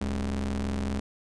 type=ring-modulated tone; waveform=35% pulse; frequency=65.41 Hz; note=C2; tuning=in tune; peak=-23 dBFS; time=0.01-1 s; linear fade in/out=5 ms; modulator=142 Hz; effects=resampled to 22050 Hz